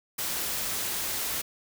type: noise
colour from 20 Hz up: white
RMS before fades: -31 dBFS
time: 0.18-1.42 s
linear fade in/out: 10 ms
effects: none